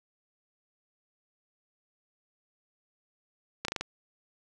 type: slowing click train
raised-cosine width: 0.2 ms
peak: -14 dBFS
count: 5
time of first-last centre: 3.65-3.81 s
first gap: 33 ms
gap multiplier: 1.13
effects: none